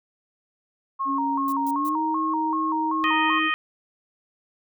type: tone with vibrato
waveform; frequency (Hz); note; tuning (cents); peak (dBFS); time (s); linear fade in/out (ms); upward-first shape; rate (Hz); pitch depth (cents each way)
sine; 1006; B5; +32; -23; 0.99-3.4; 20; square; 2.6; 130
type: tone with pitch glide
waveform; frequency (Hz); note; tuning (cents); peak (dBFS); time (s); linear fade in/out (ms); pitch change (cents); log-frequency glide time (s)
sine; 277.2 to 316.6; C#4 to D#4; 0 to +30; -26; 1.05-3.51; 50; +230; 1.7-1.99
type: noise bursts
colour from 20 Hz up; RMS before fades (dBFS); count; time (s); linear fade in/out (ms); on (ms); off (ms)
violet; -39; 3; 1.48-1.892; 2; 44; 140
type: harmonic tone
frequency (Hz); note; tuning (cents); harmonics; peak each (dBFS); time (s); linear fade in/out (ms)
622.3; D#5; 0; 2 / 3 / 4 / 5; -25 / -25 / -27 / -31; 3.04-3.54; 0
effects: none